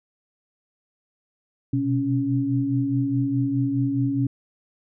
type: tone cluster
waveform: sine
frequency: 123.2 / 128 / 277.8 Hz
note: B2 / C3 / C#4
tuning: -4 / -38 / +4 cents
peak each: -26 / -27 / -22 dBFS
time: 1.73-4.27 s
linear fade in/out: 5 ms
effects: none